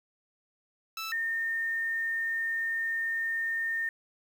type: tone pair in turn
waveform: 15% pulse / sine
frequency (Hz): 1318.5 / 1822.3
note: E6 / A#6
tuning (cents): 0 / -40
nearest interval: tritone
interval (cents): 560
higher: second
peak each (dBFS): -28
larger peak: neither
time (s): 0.97-1.12 / 1.12-3.89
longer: second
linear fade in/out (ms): 2
effects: 9-bit